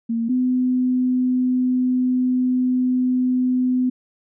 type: tone pair in turn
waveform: sine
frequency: 230 / 252.9 Hz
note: A#3 / B3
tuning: -23 / +41 cents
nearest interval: major second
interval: 164 cents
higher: second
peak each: -19 / -16 dBFS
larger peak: second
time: 0.09-0.29 / 0.29-3.9 s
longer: second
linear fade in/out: 10 ms
effects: none